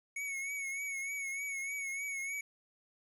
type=tone with vibrato; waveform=square; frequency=2217 Hz; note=C#7; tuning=in tune; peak=-37 dBFS; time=0.16-2.41 s; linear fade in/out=5 ms; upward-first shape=triangle; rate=3.3 Hz; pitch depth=56 cents each way; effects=resampled to 32000 Hz + 11-bit